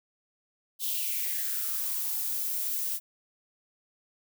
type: noise with high-pass filter sweep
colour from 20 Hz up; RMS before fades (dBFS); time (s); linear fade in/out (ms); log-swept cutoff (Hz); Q
violet; -31; 0.79-3; 50; 3500 to 290; 4.6
effects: none